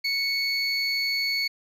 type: tone pair together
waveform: triangle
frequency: 2217 / 4434 Hz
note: C#7 / C#8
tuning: 0 / 0 cents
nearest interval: octave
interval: 1200 cents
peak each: -25 dBFS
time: 0.04-1.48 s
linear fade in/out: 10 ms
effects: none